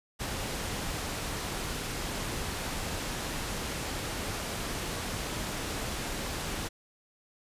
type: low-pass noise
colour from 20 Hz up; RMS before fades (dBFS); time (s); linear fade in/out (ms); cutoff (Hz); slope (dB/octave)
pink; -35; 0.19-6.69; 20; 11000; 12
effects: resampled to 32000 Hz